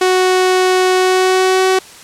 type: tone with pitch glide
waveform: sawtooth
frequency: 370 to 376.3 Hz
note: F#4 to F#4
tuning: 0 to +29 cents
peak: -6 dBFS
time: 0.01-1.79 s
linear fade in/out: 5 ms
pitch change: +29 cents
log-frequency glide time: 0.95-1.66 s
effects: white hiss -37 dBFS RMS until 2.03 s + low-pass 9000 Hz 12 dB/octave